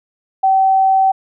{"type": "tone", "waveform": "sine", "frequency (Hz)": 768, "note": "G5", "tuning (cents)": -36, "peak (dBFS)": -9, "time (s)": [0.43, 1.12], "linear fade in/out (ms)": 10, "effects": []}